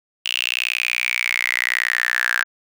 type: tone with high-pass filter sweep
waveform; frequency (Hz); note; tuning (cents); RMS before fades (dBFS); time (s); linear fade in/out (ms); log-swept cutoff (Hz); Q
sawtooth; 60.9; B1; -24; -22; 0.25-2.44; 5; 2900 to 1600; 9.3
effects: none